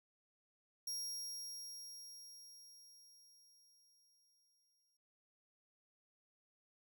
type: tone with exponential decay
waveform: sawtooth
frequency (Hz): 5600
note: F8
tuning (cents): +4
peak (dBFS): -37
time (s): 0.87-4.97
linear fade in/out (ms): 5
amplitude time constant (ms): 890
effects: none